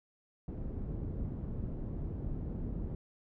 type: low-pass noise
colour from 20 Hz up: pink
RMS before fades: -38 dBFS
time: 0.48-2.95 s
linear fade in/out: 2 ms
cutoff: 270 Hz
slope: 12 dB/octave
effects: none